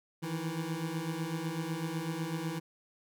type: beating tone pair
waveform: 25% pulse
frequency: 157.7 / 165.7 Hz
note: D#3 / E3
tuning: +24 / +9 cents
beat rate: 8 Hz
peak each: -34 / -32 dBFS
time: 0.22-2.6 s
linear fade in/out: 20 ms
effects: none